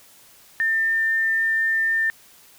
sine tone, 1799 Hz, A6, 38 cents sharp, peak -18 dBFS, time 0.6-2.1 s, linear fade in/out 0 ms, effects white hiss -51 dBFS RMS until 2.58 s

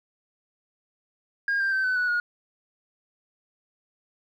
sine tone with pitch steps, 1622 / 1584 / 1547 / 1510.8 / 1475.4 / 1440.9 Hz, G#6 / G6 / G6 / F#6 / F#6 / F#6, -41 / +18 / -23 / +36 / -5 / -46 cents, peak -20 dBFS, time 1.48-2.2 s, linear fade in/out 2 ms, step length 120 ms, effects tanh soft clip ceiling -20 dBFS + 10-bit

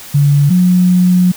sine tone pair in turn, 143.4 / 180.67 Hz, D3 / F#3, -41 / -41 cents, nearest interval major third, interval 400 cents, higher second, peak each -6 dBFS, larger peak neither, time 0.14-0.5 / 0.5-1.32 s, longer second, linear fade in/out 10 ms, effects white hiss -32 dBFS RMS until 1.36 s

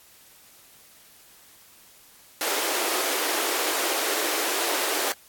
pink high-pass noise, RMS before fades -26 dBFS, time 2.41-5.12 s, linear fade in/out 0 ms, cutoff 320 Hz, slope 48 dB/octave, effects white hiss -53 dBFS RMS until 5.28 s + AAC 64 kbps

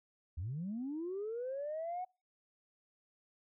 sine linear sweep, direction up, 73.42 to 744 Hz, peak -36 dBFS, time 0.37-2.05 s, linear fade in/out 10 ms, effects noise-tail reverb RT60 0.3 s tail -26 dB re dry + tanh soft clip ceiling -33 dBFS

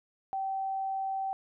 sine tone, 773 Hz, G5, 24 cents flat, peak -30 dBFS, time 0.33-1.33 s, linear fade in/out 0 ms, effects none

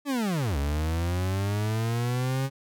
40% pulse linear two-way sweep, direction down then up, 295.1 to 69.1 to 136.6 Hz, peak -24 dBFS, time 0.05-2.5 s, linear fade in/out 50 ms, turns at 0.57 s, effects none

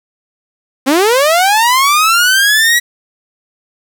sawtooth linear sweep, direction up, 252.1 to 1942 Hz, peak -4 dBFS, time 0.86-2.8 s, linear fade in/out 20 ms, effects 7-bit

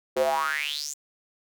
square tone with high-pass filter sweep, 73.6 Hz, D2, 4 cents sharp, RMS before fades -27 dBFS, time 0.16-0.94 s, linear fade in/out 10 ms, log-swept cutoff 430 to 7500 Hz, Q 8.3, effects none

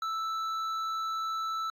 sine tone with hard clipping, 1318.5 Hz, E6, in tune, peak -32 dBFS, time 0.02-1.7 s, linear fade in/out 2 ms, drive 7 dB, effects AAC 64 kbps

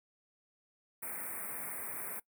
white band-stop noise, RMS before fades -41 dBFS, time 1.02-2.2 s, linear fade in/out 10 ms, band 2400 to 8400 Hz, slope 96 dB/octave, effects noise-tail reverb RT60 0.1 s tail -21 dB re dry + high-pass 150 Hz 12 dB/octave

